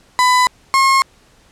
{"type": "tone pair in turn", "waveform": "35% pulse", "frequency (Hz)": [1000, 1077.7], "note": ["B5", "C#6"], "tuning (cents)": [21, -49], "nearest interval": "minor second", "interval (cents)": 130, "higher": "second", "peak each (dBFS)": -8, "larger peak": "neither", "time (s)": [[0.19, 0.47], [0.74, 1.02]], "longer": "neither", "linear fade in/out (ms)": 0, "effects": ["pink hiss -51 dBFS RMS until 1.51 s", "low-pass 9000 Hz 12 dB/octave"]}